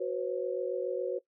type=chord; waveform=sine; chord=F# suspended fourth; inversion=none; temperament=equal with one note detuned; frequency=370 / 493.9 / 541.1 Hz; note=F#4 / B4 / C#5; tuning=0 / 0 / -42 cents; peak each=-34 dBFS; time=0-1.19 s; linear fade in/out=10 ms; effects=noise-tail reverb RT60 0.1 s tail -19 dB re dry